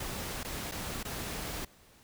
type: noise with dropouts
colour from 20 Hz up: pink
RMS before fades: -38 dBFS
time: 0-1.65 s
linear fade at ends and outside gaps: 5 ms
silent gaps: 0.433-0.446 / 0.714-0.719 / 1.031-1.049 s
effects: pink hiss -60 dBFS RMS until 2.03 s